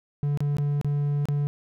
triangle tone with dropouts, 144.6 Hz, D3, 27 cents flat, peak -20 dBFS, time 0.23-1.47 s, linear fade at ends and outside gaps 0 ms, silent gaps 0.374-0.405 / 0.568-0.584 / 0.813-0.846 / 1.255-1.286 s, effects none

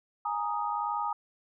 sine chord, Ab suspended second, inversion none, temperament equal, 830.6 / 932.3 / 1244.5 Hz, Ab5 / Bb5 / Eb6, 0 / 0 / 0 cents, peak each -33 / -33 / -33 dBFS, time 0.25-1.13 s, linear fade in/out 5 ms, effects none

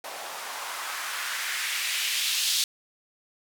blue noise with band-pass filter sweep, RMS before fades -30 dBFS, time 0.04-2.64 s, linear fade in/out 2 ms, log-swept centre 630 to 3900 Hz, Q 1.7, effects none

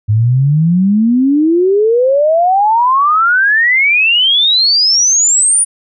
sine exponential sweep, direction up, 102.9 to 9710 Hz, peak -7 dBFS, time 0.08-5.65 s, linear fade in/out 20 ms, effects none

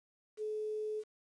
sine tone with quantisation, 428.5 Hz, A4, 46 cents flat, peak -35 dBFS, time 0.37-1.04 s, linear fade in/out 50 ms, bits 10, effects resampled to 22050 Hz

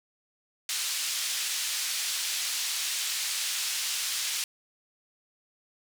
pink band-pass noise, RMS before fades -31 dBFS, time 0.69-4.44 s, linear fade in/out 2 ms, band 3200 to 9700 Hz, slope 12 dB/octave, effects none

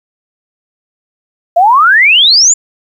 sine exponential sweep, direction up, 659.3 to 7340 Hz, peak -3 dBFS, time 1.56-2.54 s, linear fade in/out 10 ms, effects 7-bit

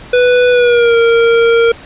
square tone with pitch glide, 493.9 to 463.5 Hz, B4 to A#4, 0 to -10 cents, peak -7 dBFS, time 0.13-1.72 s, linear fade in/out 5 ms, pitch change -110 cents, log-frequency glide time 0.51-0.96 s, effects pink hiss -34 dBFS RMS until 1.85 s + resampled to 8000 Hz

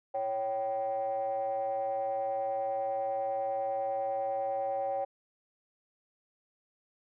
triangle ring-modulated tone, 110 Hz, A2, in tune, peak -24 dBFS, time 0.14-5.05 s, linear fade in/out 10 ms, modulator 665 Hz, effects tanh soft clip ceiling -22 dBFS

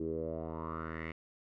10% pulse tone with low-pass filter sweep, 80.6 Hz, E2, 38 cents flat, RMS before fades -39 dBFS, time 0-1.12 s, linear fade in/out 5 ms, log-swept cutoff 350 to 2300 Hz, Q 5.1, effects none

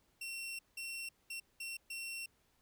sawtooth tone bursts at uneven times, 2720 Hz, F7, 46 cents flat, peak -38 dBFS, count 5, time 0.21-0.59 / 0.77-1.09 / 1.3-1.4 / 1.6-1.77 / 1.9-2.26 s, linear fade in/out 5 ms, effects pink hiss -74 dBFS RMS until 2.61 s

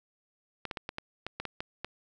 clicks, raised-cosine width 0.3 ms, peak -19 dBFS, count 10, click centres 0.653 / 0.712 / 0.772 / 0.891 / 0.984 / 1.266 / 1.4 / 1.453 / 1.605 / 1.846 s, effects none

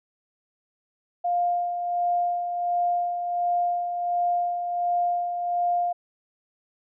sine tone with tremolo, 703 Hz, F5, 11 cents sharp, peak -20 dBFS, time 1.24-5.93 s, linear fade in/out 10 ms, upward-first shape sine, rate 1.4 Hz, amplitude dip 50%, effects none

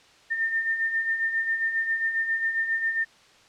sine beating tone pair, 1803 / 1810.4 Hz, A6 / A6, +42 / +49 cents, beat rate 7.4 Hz, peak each -32 / -24 dBFS, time 0.3-3.05 s, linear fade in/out 20 ms, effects white hiss -55 dBFS RMS until 3.48 s + low-pass 5000 Hz 12 dB/octave

